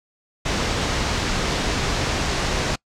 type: low-pass noise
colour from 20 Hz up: pink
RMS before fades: -23 dBFS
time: 0.45-2.76 s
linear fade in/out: 10 ms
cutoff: 6700 Hz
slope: 24 dB/octave
effects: noise-tail reverb RT60 0.1 s tail -25 dB re dry